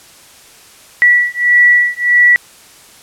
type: beating tone pair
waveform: sine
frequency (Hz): 1947 / 1948.6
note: B6 / B6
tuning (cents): -25 / -24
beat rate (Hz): 1.6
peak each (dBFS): -10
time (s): 1.02-2.36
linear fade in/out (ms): 0
effects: white hiss -41 dBFS RMS until 3.02 s + low-pass 11000 Hz 12 dB/octave